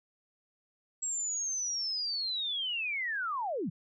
sine linear sweep, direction down, 7670 to 131.5 Hz, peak -31 dBFS, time 1.02-3.7 s, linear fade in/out 10 ms, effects none

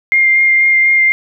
sine tone with vibrato, 2112 Hz, C7, 16 cents sharp, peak -7 dBFS, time 0.12-1.12 s, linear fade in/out 0 ms, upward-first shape sine, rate 4.1 Hz, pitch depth 11 cents each way, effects none

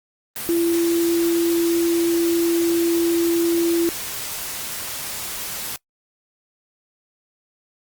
sine tone in noise, 338.5 Hz, E4, 46 cents sharp, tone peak -16 dBFS, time 0.49-3.89 s, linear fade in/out 0 ms, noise white, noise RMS -29 dBFS, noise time 0.36-5.76 s, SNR +10 dB, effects noise-tail reverb RT60 0.1 s tail -23 dB re dry + Opus 32 kbps

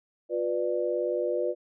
sine chord, B diminished, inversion second, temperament just, 355.6 / 493.9 / 592.7 Hz, F4 / B4 / D5, +31 / 0 / +16 cents, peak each -30 / -29 / -30 dBFS, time 0.29-1.55 s, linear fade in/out 50 ms, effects none

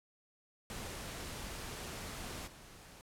pink noise with level steps, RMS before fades -44 / -55 dBFS, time 0.7-3.01 s, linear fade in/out 0 ms, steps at 2.46 s, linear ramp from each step 20 ms, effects low-pass 12000 Hz 12 dB/octave

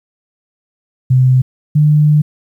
sine tone pair in turn, 128.7 / 150.08 Hz, C3 / D3, -28 / +38 cents, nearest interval minor third, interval 266 cents, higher second, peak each -6 dBFS, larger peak neither, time 1.1-1.42 / 1.75-2.22 s, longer second, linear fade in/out 10 ms, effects 8-bit

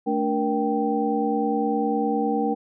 sine tone cluster, 220.8 / 290.6 / 471.5 / 780 Hz, A3 / D4 / A#4 / G5, +6 / -18 / +20 / -9 cents, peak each -26 dBFS, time 0.06-2.55 s, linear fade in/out 20 ms, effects none

